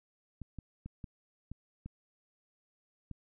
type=clicks; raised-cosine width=5 ms; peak=-30 dBFS; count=7; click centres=0.417 / 0.587 / 0.86 / 1.042 / 1.516 / 1.86 / 3.113 s; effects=none